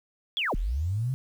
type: linear two-way sweep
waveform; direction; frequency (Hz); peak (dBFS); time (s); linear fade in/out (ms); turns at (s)
sine; down then up; 3520 to 31 to 136.2; -25; 0.37-1.14; 0; 0.55
effects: 9-bit